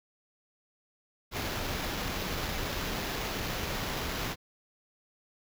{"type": "noise with sample-and-hold", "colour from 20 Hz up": "pink", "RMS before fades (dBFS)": -34, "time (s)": [1.31, 4.36], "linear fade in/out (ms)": 50, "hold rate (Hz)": 8820, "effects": []}